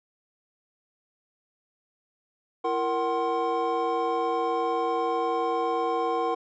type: tone cluster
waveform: triangle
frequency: 336.1 / 465.5 / 753 / 1056 Hz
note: E4 / A#4 / F#5 / C6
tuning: +34 / -2 / +30 / +16 cents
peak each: -31 / -26 / -27 / -28 dBFS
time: 2.64-6.35 s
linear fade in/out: 10 ms
effects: resampled to 16000 Hz